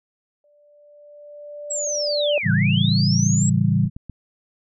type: tone with exponential growth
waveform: sine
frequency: 587.3 Hz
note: D5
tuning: in tune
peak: -16 dBFS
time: 0.44-2.38 s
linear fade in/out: 2 ms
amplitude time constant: 420 ms
type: linear two-way sweep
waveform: sine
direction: down then up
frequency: 7820 to 1438 to 7820 Hz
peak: -23 dBFS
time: 1.7-3.5 s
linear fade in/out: 10 ms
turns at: 2.52 s
type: chord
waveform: sine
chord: A dominant seventh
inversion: none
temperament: equal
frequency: 110 / 138.59 / 164.81 / 196 Hz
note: A2 / C#3 / E3 / G3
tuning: 0 / 0 / 0 / 0 cents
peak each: -21 dBFS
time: 2.43-3.9 s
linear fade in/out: 50 ms
type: clicks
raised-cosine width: 5 ms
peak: -22 dBFS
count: 4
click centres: 3.436 / 3.857 / 3.965 / 4.097 s
effects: none